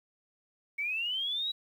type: linear sweep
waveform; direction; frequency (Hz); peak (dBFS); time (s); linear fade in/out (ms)
sine; up; 2217 to 3914; -30; 0.78-1.52; 10
effects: 10-bit